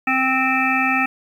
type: harmonic tone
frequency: 261.6 Hz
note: C4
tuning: in tune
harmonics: 1 / 3 / 5 / 7 / 9 / 10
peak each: -23 / -23 / -23 / -23 / -23 / -23 dBFS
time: 0.07-1.06 s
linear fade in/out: 5 ms
effects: 8-bit